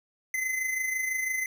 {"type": "tone with amplitude modulation", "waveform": "square", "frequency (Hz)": 2046, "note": "C7", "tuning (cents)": -39, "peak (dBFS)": -26, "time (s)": [0.34, 1.46], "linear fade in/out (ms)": 2, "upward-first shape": "sine", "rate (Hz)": 26, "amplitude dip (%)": 50, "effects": []}